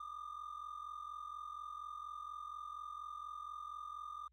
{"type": "ring-modulated tone", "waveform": "triangle", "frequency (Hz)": 1208, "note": "D6", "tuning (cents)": 48, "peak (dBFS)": -39, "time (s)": [0, 4.28], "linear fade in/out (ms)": 2, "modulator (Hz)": 22.1, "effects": ["tanh soft clip ceiling -38 dBFS", "added 60 Hz sine -70 dBFS peak until 4.32 s"]}